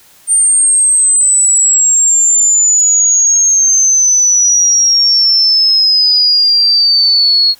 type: exponential sweep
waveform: sine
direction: down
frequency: 8870 to 4308 Hz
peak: -6 dBFS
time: 0.27-7.55 s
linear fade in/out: 50 ms
effects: white hiss -44 dBFS RMS until 7.59 s